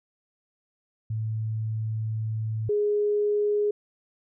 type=tone pair in turn; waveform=sine; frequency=110 / 415.3 Hz; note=A2 / G#4; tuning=0 / 0 cents; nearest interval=octave + major seventh; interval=2300 cents; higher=second; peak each=-26 / -21 dBFS; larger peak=second; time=1.1-2.69 / 2.69-3.71 s; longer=first; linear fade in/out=5 ms; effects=none